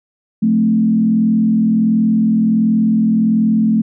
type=tone with frequency modulation; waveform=sine; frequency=219.2 Hz; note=A3; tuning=6 cents flat; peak=-10 dBFS; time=0.42-3.82 s; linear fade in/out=10 ms; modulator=41.4 Hz; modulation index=0.68; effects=none